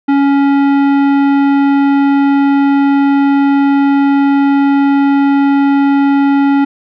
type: tone with tanh clipping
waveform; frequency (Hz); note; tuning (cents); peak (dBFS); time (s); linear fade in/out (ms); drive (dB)
sine; 279.2; C#4; +13; -9; 0.08-6.65; 10; 15
effects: none